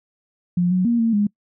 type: tone with pitch steps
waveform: sine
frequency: 176.6 / 183.3 / 235.7 / 227.9 / 205.9 Hz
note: F3 / F#3 / A#3 / A#3 / G#3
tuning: +20 / -16 / +19 / -39 / -15 cents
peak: -15 dBFS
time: 0.57-1.27 s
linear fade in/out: 5 ms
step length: 140 ms
effects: noise-tail reverb RT60 0.1 s tail -25 dB re dry